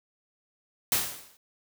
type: noise with exponential decay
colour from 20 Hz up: white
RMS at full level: -22 dBFS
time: 0.92-1.37 s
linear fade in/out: 1 ms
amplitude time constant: 97 ms
effects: none